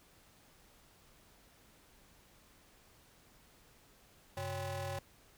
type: ring-modulated tone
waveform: 25% pulse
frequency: 230.7 Hz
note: A#3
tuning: 18 cents flat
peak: -31 dBFS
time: 4.37-4.99 s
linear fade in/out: 2 ms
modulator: 326 Hz
effects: pink hiss -64 dBFS RMS until 5.37 s